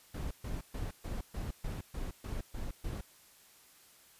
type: noise bursts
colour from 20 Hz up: brown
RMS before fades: -38 dBFS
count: 10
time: 0.14-3.01 s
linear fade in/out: 5 ms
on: 170 ms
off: 130 ms
effects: white hiss -61 dBFS RMS until 4.19 s + resampled to 32000 Hz